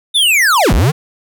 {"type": "linear two-way sweep", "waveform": "square", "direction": "down then up", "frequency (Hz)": [3659, 34.65, 165.4], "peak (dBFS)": -9, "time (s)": [0.14, 0.92], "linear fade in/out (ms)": 20, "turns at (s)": 0.73, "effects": []}